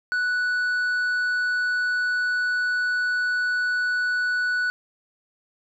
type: tone with tanh clipping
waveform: triangle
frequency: 1480 Hz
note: F#6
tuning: in tune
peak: -22 dBFS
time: 0.12-4.7 s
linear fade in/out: 0 ms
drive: 9 dB
effects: none